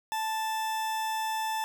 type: tone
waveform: 40% pulse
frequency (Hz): 880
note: A5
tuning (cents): 0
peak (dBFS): -28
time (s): 0.12-1.64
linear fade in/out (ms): 0
effects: none